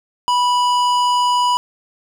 sine tone with hard clipping, 983 Hz, B5, 8 cents flat, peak -15 dBFS, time 0.28-1.57 s, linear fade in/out 0 ms, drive 13 dB, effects none

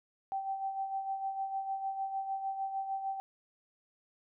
sine tone with tremolo, 777 Hz, G5, 16 cents flat, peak -31 dBFS, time 0.32-3.2 s, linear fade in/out 0 ms, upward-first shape sine, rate 6.6 Hz, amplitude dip 55%, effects none

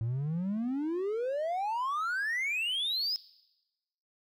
triangle exponential sweep, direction up, 110 to 5200 Hz, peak -27 dBFS, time 0.01-3.16 s, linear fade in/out 0 ms, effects noise-tail reverb RT60 1.0 s tail -21 dB re dry + tanh soft clip ceiling -23 dBFS

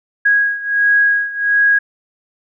sine beating tone pair, 1649 / 1650.4 Hz, G#6 / G#6, -13 / -11 cents, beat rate 1.4 Hz, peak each -13 / -16 dBFS, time 0.25-1.79 s, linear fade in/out 10 ms, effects none

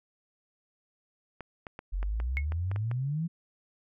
clicks, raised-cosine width 0.5 ms, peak -25 dBFS, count 9, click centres 1.407 / 1.668 / 1.791 / 2.029 / 2.201 / 2.521 / 2.715 / 2.761 / 2.914 s
sine exponential sweep, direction up, 43.24 to 172.4 Hz, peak -28 dBFS, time 1.92-3.28 s, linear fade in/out 20 ms
sine tone with exponential decay, 2181 Hz, C#7, 29 cents flat, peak -25 dBFS, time 2.37-2.45 s, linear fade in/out 0 ms, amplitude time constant 16 ms
effects none

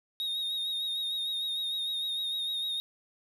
triangle tone with vibrato, 3729 Hz, A#7, in tune, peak -29 dBFS, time 0.2-2.8 s, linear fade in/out 0 ms, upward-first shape sine, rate 6.6 Hz, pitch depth 36 cents each way, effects 10-bit

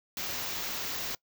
white band-stop noise, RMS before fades -35 dBFS, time 0.17-1.15 s, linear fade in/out 2 ms, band 7000 to 14000 Hz, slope 48 dB/octave, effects noise-tail reverb RT60 0.1 s tail -23 dB re dry

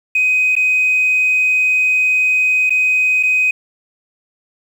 sine tone with dropouts, 2511 Hz, D#7, 15 cents sharp, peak -10 dBFS, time 0.15-3.51 s, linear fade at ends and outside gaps 5 ms, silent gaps 0.554-0.564 / 2.696-2.704 / 3.229-3.233 s, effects tanh soft clip ceiling -7 dBFS + 7-bit

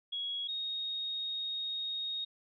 sine tone pair in turn, 3327 / 3734 Hz, G#7 / A#7, +2 / +2 cents, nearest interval major second, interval 200 cents, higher second, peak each -34 / -34 dBFS, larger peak neither, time 0.12-0.48 / 0.48-2.25 s, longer second, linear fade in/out 10 ms, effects none

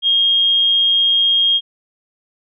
sine tone, 3242 Hz, G#7, 42 cents flat, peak -11 dBFS, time 0.02-1.61 s, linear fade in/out 50 ms, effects none

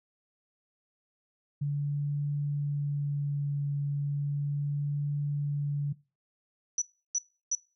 sine tone with vibrato, 143.8 Hz, D3, 36 cents flat, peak -27 dBFS, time 1.61-5.93 s, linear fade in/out 10 ms, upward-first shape triangle, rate 0.35 Hz, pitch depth 14 cents each way
sine tone bursts, 5920 Hz, F#8, in tune, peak -25 dBFS, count 3, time 6.78-7.551 s, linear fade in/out 2 ms, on 37 ms, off 330 ms
effects noise-tail reverb RT60 0.3 s tail -20 dB re dry

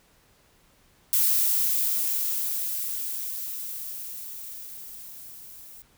violet noise with level ramp, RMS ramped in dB -21 to -46 dBFS, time 1.13-5.82 s, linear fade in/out 0 ms, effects pink hiss -61 dBFS RMS until 5.97 s

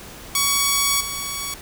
5% pulse tone with level steps, 1123 Hz, C#6, 22 cents sharp, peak -5 / -14 dBFS, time 0.35-1.54 s, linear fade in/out 2 ms, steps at 1 s, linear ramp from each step 10 ms, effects pink hiss -39 dBFS RMS until 1.61 s

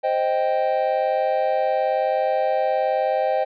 triangle chord, C minor, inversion none, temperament equal, 523.3 / 622.3 / 784 Hz, C5 / Eb5 / G5, 0 / 0 / 0 cents, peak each -21 dBFS, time 0.03-3.45 s, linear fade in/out 20 ms, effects resampled to 11025 Hz

